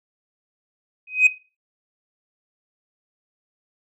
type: tone with exponential growth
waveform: sine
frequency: 2514 Hz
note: D#7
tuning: 17 cents sharp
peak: -5 dBFS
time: 1.07-1.27 s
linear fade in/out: 5 ms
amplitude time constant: 43 ms
effects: noise-tail reverb RT60 0.3 s tail -17 dB re dry + tanh soft clip ceiling -7 dBFS